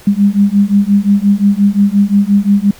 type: beating tone pair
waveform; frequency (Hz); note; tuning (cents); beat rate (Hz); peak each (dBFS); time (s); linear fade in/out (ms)
sine; 198.8 / 204.5; G3 / G#3; +25 / -26; 5.7; -10; 0.07-2.71; 5
effects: pink hiss -39 dBFS RMS until 2.79 s